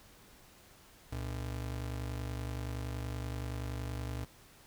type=ring-modulated tone; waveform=square; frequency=91.8 Hz; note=F#2; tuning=13 cents flat; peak=-34 dBFS; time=1.12-4.25 s; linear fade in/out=5 ms; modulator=25.3 Hz; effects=pink hiss -59 dBFS RMS until 4.66 s

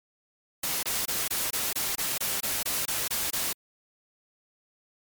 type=noise bursts; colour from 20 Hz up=white; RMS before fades=-29 dBFS; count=13; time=0.63-3.53 s; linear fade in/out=5 ms; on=200 ms; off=25 ms; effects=MP3 96 kbps

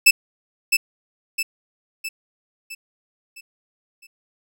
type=tone with echo; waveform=sawtooth; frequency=2630 Hz; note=E7; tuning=5 cents flat; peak=-5 dBFS; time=0.06-0.11 s; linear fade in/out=10 ms; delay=660 ms; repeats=6; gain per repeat=-6 dB; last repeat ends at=4.07 s; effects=none

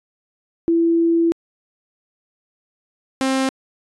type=tone pair in turn; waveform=sine / sawtooth; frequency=334.1 / 265.2 Hz; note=E4 / C4; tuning=+23 / +23 cents; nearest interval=major third; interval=400 cents; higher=first; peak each=-13 dBFS; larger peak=neither; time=0.68-1.32 / 3.21-3.49 s; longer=first; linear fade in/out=0 ms; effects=resampled to 24000 Hz

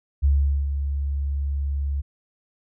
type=tone with ADSR envelope; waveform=sine; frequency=70.2 Hz; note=C#2; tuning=22 cents sharp; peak=-14 dBFS; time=0.22-2.02 s; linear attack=26 ms; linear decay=420 ms; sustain=-8 dB; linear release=20 ms; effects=none

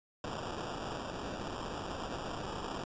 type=noise with sample-and-hold; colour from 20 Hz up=violet; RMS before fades=-40 dBFS; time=0.24-2.84 s; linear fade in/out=2 ms; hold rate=2100 Hz; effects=resampled to 16000 Hz

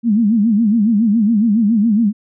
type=tone with vibrato; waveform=sine; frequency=217.7 Hz; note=A3; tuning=18 cents flat; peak=-10 dBFS; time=0.03-2.13 s; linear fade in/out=50 ms; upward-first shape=sine; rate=7.2 Hz; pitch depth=150 cents each way; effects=none

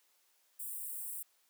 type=high-pass noise; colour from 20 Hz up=white; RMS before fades=-42 dBFS; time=0.59-1.23 s; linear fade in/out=10 ms; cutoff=7900 Hz; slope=96 dB/octave; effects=white hiss -72 dBFS RMS until 1.49 s + high-pass 400 Hz 12 dB/octave

